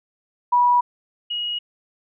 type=tone pair in turn; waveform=sine; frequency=974 / 2894 Hz; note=B5 / F#7; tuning=-24 / -39 cents; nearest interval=octave + perfect fifth; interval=1885 cents; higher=second; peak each=-13 / -23 dBFS; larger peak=first; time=0.52-0.81 / 1.3-1.59 s; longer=neither; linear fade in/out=10 ms; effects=none